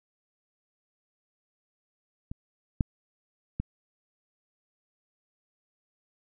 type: clicks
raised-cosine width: 5 ms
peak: -24 / -11 / -17 dBFS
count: 3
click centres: 2.315 / 2.808 / 3.6 s
effects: none